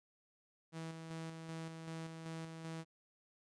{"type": "tone with tremolo", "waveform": "sawtooth", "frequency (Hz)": 162.6, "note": "E3", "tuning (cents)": -23, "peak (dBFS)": -39, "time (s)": [0.72, 2.85], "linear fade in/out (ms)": 50, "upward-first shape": "square", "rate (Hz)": 2.6, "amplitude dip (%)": 40, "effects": ["resampled to 22050 Hz"]}